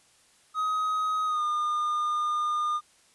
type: tone with pitch glide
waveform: triangle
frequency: 1261 to 1213.8 Hz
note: D#6 to D#6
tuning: +23 to -43 cents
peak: -23 dBFS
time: 0.54-2.81 s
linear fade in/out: 50 ms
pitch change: -66 cents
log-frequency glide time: 1.25-1.43 s
effects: white hiss -61 dBFS RMS until 3.14 s + resampled to 24000 Hz

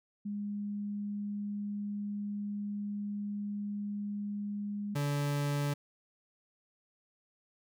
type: tone pair in turn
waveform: sine / 40% pulse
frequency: 205 / 144.11 Hz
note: G#3 / D3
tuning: -22 / -32 cents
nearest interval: tritone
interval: 610 cents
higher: first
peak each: -34 / -29 dBFS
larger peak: second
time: 0.25-4.95 / 4.95-5.74 s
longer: first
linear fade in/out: 10 ms
effects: none

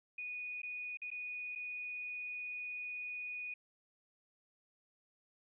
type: tone with dropouts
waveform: sine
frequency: 2471 Hz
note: D#7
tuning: 13 cents flat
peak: -40 dBFS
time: 0.18-3.54 s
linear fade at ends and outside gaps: 5 ms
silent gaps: 0.619-0.631 / 0.972-1.017 / 1.104-1.114 / 1.552-1.557 s
effects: none

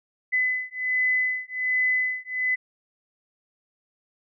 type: beating tone pair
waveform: sine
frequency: 2012 / 2013.3 Hz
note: B6 / B6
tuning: +32 / +33 cents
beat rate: 1.3 Hz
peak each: -25 dBFS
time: 0.32-2.56 s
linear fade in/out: 20 ms
effects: none

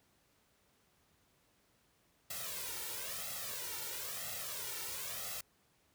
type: noise with flanger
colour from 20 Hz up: white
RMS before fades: -42 dBFS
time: 2.3-5.41 s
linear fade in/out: 5 ms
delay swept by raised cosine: 1.5 to 2.2 ms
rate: 1 Hz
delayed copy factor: +0.8
effects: pink hiss -72 dBFS RMS until 5.94 s + high-pass 60 Hz 12 dB/octave

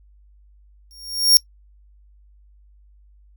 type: tone with exponential growth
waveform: sawtooth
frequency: 5550 Hz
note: F8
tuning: 12 cents flat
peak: -4 dBFS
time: 0.91-1.37 s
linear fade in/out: 0 ms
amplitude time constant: 98 ms
effects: noise-tail reverb RT60 0.1 s tail -22 dB re dry + added 50 Hz sine -49 dBFS peak until 3.36 s

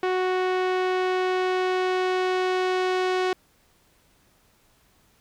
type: tone with low-pass filter sweep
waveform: sawtooth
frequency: 369.4 Hz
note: F#4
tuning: 3 cents flat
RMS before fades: -24 dBFS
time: 0.03-3.33 s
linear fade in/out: 2 ms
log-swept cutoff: 2600 to 4200 Hz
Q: 0.76
effects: pink hiss -62 dBFS RMS until 5.2 s

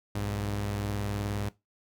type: tone pair together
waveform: sawtooth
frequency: 60.83 / 102.3 Hz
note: B1 / G#2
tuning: -26 / -26 cents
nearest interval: major sixth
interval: 900 cents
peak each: -34 / -27 dBFS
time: 0.15-1.49 s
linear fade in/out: 5 ms
effects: noise-tail reverb RT60 0.2 s tail -18 dB re dry

